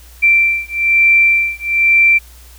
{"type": "beating tone pair", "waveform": "sine", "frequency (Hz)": [2349, 2350.1], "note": ["D7", "D7"], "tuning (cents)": [0, 1], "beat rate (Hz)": 1.1, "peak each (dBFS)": -12, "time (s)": [0.22, 2.19], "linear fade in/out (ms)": 20, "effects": ["added 60 Hz sine -38 dBFS peak until 2.58 s", "white hiss -44 dBFS RMS until 2.58 s"]}